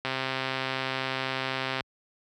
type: click train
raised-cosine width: 0.3 ms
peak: -13 dBFS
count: 233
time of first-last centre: 0.05-1.808 s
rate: 132 Hz
effects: high-pass 60 Hz 12 dB/octave